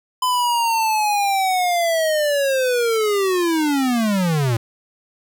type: linear sweep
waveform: square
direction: down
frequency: 1016 to 110 Hz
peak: -17 dBFS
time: 0.22-4.57 s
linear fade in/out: 5 ms
effects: none